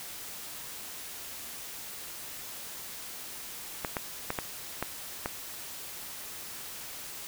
clicks, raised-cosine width 0.5 ms, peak -15 dBFS, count 6, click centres 3.848 / 3.968 / 4.304 / 4.388 / 4.826 / 5.259 s, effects white hiss -42 dBFS RMS until 7.27 s

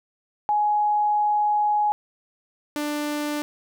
sine / sawtooth tone pair in turn, 837 / 295.9 Hz, G#5 / D4, +13 / +13 cents, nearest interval octave + tritone, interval 1800 cents, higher first, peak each -18 / -21 dBFS, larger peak first, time 0.49-1.92 / 2.76-3.42 s, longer first, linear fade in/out 0 ms, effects none

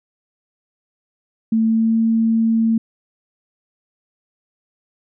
sine tone with pitch glide, 223.3 to 225.6 Hz, A3 to A3, +26 to +44 cents, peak -13 dBFS, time 1.52-2.78 s, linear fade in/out 5 ms, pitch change +18 cents, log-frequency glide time 1.65-1.98 s, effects none

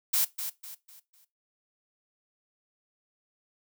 blue noise with echo, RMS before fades -25 dBFS, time 0.13-0.25 s, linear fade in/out 10 ms, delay 250 ms, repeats 4, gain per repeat -9 dB, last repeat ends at 1.25 s, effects noise-tail reverb RT60 0.2 s tail -17 dB re dry

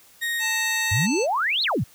35% pulse tone with pitch glide, 1864.7 to 1882 Hz, A#6 to A#6, 0 to +16 cents, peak -22 dBFS, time 0.21-1.07 s, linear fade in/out 20 ms, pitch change +16 cents, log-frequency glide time 0.88-0.94 s
harmonic tone, 880 Hz, A5, in tune, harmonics 1 / 3 / 5 / 7 / 9, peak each -33 / -29 / -34 / -31 / -38 dBFS, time 0.39-1.27 s, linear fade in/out 50 ms
sine exponential two-way sweep, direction up then down, 89.3 to 4435 to 89.3 Hz, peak -20 dBFS, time 0.91-1.84 s, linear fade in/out 10 ms, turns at 1.63 s
effects white hiss -53 dBFS RMS until 1.94 s

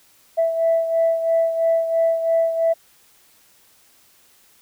sine beating tone pair, 659 / 662 Hz, E5 / E5, -1 / +7 cents, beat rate 3 Hz, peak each -16 / -23 dBFS, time 0.37-2.74 s, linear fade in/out 20 ms, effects tanh soft clip ceiling -10 dBFS + white hiss -55 dBFS RMS until 4.61 s

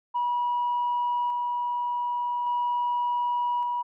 sine tone with tremolo, 969 Hz, B5, 33 cents flat, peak -22 dBFS, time 0.14-3.83 s, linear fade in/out 20 ms, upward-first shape square, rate 0.43 Hz, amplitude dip 25%, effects tanh soft clip ceiling -20 dBFS

